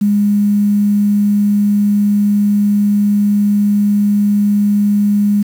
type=tone with quantisation; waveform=sine; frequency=205.2 Hz; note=G#3; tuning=21 cents flat; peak=-9 dBFS; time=0.01-5.43 s; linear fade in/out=10 ms; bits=6; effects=none